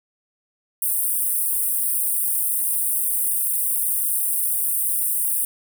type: high-pass noise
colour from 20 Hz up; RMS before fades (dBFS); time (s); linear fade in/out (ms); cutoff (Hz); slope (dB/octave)
pink; -22; 0.82-5.45; 2; 8700; 96
effects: none